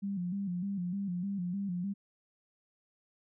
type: tone with vibrato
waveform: sine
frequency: 187.7 Hz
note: F#3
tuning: 25 cents sharp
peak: -32 dBFS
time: 0.02-1.94 s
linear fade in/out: 20 ms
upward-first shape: square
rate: 3.3 Hz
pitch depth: 100 cents each way
effects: none